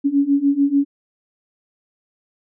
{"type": "beating tone pair", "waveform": "sine", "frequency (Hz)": [277.4, 284.2], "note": ["C#4", "C#4"], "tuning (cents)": [1, 43], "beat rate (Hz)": 6.8, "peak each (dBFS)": [-18, -16], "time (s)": [0.04, 0.85], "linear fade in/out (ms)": 20, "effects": []}